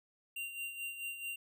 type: tone with tremolo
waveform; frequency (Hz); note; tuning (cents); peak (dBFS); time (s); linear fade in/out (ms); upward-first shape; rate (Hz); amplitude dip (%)
square; 2772; F7; -14; -38; 0.36-1.36; 5; sine; 4.6; 60
effects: none